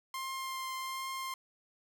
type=tone with vibrato; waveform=sawtooth; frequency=1055 Hz; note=C6; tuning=14 cents sharp; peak=-33 dBFS; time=0.14-1.34 s; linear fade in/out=2 ms; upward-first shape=triangle; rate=1.3 Hz; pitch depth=12 cents each way; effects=none